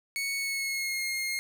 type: tone with pitch glide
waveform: sawtooth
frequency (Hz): 2217 to 2137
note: C#7 to C7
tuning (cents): 0 to +36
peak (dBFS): -26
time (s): 0.16-1.39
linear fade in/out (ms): 0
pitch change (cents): -64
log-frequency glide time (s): 0.36-1.04
effects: none